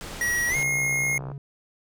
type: low-pass noise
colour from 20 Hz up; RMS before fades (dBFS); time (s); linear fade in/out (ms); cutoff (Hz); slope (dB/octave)
pink; -37; 0.01-0.63; 0; 9600; 12
type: tone with pitch glide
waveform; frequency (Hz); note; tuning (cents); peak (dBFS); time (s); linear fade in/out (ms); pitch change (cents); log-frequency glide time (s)
square; 1913 to 2147; A#6 to C7; +44 to +44; -23; 0.21-1.18; 2; +200; 0.49-0.56
type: click train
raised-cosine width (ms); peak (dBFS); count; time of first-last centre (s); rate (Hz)
1; -24; 54; 0.49-1.317; 64.1
type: tone with vibrato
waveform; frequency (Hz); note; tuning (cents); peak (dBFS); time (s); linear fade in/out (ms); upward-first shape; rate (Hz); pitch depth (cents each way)
triangle; 139.7; C#3; +14; -31; 0.56-1.38; 2; triangle; 11; 13
effects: none